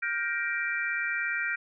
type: chord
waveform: sine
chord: G minor seventh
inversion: third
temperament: just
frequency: 1411.2 / 1568 / 1881.6 / 2352 Hz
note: F6 / G6 / Bb6 / D7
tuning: +18 / 0 / +16 / +2 cents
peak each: -33 dBFS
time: 0.02-1.56 s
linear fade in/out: 10 ms
effects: none